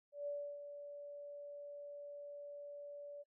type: tone with ADSR envelope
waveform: sine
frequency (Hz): 577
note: D5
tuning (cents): -31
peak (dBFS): -38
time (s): 0.12-3.24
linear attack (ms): 150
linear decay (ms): 310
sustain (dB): -9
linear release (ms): 28
effects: noise-tail reverb RT60 0.1 s tail -23 dB re dry